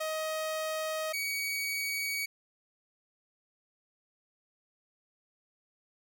sawtooth tone pair in turn, 629 / 2256 Hz, D#5 / C#7, +19 / +30 cents, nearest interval octave + minor seventh, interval 2211 cents, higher second, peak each -28 dBFS, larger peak neither, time 0-1.13 / 1.13-2.26 s, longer neither, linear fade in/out 10 ms, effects none

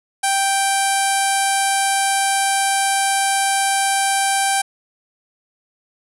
sawtooth tone with low-pass filter, 784 Hz, G5, in tune, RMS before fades -18 dBFS, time 0.23-4.62 s, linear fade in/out 10 ms, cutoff 9800 Hz, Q 4.7, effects none

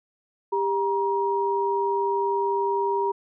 sine tone pair together, 397.5 / 949 Hz, G4 / A#5, +24 / +31 cents, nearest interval octave + minor third, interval 1507 cents, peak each -24 dBFS, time 0.52-3.12 s, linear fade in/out 10 ms, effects none

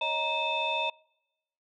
sine tone cluster, 554 / 628 / 937 / 2601 / 3589 Hz, C#5 / D#5 / A#5 / E7 / A7, -1 / +16 / +9 / -24 / +34 cents, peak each -38 / -35 / -31 / -31 / -33 dBFS, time 0.01-0.9 s, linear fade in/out 5 ms, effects noise-tail reverb RT60 0.9 s tail -26 dB re dry + tanh soft clip ceiling -17 dBFS

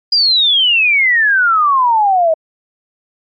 sine exponential sweep, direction down, 4924 to 626 Hz, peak -8 dBFS, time 0.12-2.34 s, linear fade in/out 5 ms, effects MP3 32 kbps

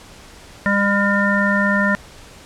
harmonic tone, 201.2 Hz, G3, 45 cents sharp, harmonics 1 / 3 / 5 / 7 / 9, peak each -18 / -23 / -25 / -22 / -19 dBFS, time 0.66-1.95 s, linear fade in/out 0 ms, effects pink hiss -42 dBFS RMS until 2.45 s + low-pass 9000 Hz 12 dB/octave

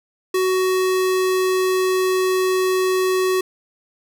square tone, 372.9 Hz, F#4, 14 cents sharp, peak -17 dBFS, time 0.34-3.41 s, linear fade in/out 5 ms, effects none

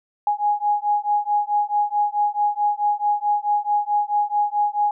sine beating tone pair, 827 / 831.6 Hz, G#5 / G#5, -8 / +2 cents, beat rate 4.6 Hz, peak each -21 / -21 dBFS, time 0.27-4.91 s, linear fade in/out 2 ms, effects none

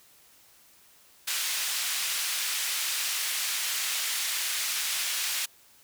pink band-pass noise, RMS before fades -30 dBFS, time 1.27-5.46 s, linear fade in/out 10 ms, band 2300 to 16000 Hz, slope 12 dB/octave, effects white hiss -58 dBFS RMS until 5.83 s

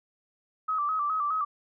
sine tone with vibrato, 1220 Hz, D#6, 34 cents flat, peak -25 dBFS, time 0.68-1.45 s, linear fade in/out 10 ms, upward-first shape square, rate 4.8 Hz, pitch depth 74 cents each way, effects none

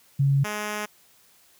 sine / 5% pulse tone pair in turn, 138.7 / 210.1 Hz, C#3 / G#3, +1 / +20 cents, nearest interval perfect fifth, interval 719 cents, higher second, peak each -17 dBFS, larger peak neither, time 0.19-0.44 / 0.44-0.86 s, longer second, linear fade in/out 10 ms, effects white hiss -58 dBFS RMS until 1.59 s + high-pass 60 Hz 12 dB/octave

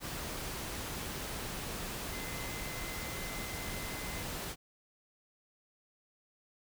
sine tone in noise, 2057 Hz, C7, 30 cents flat, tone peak -47 dBFS, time 2.09-4.25 s, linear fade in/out 50 ms, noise pink, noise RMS -40 dBFS, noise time 0-4.56 s, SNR -10 dB, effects none

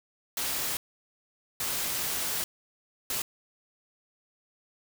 white noise bursts at uneven times, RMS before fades -31 dBFS, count 3, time 0.37-0.77 / 1.6-2.44 / 3.1-3.22 s, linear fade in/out 2 ms, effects none

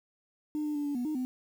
sine tone with pitch steps, 301.8 / 299.2 / 291.5 / 287.7 / 244.8 / 307.3 / 254.2 Hz, D4 / D4 / D4 / D4 / B3 / D#4 / C4, +47 / +32 / -13 / -36 / -15 / -21 / -50 cents, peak -28 dBFS, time 0.55-1.25 s, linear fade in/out 0 ms, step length 100 ms, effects tanh soft clip ceiling -27 dBFS + 9-bit

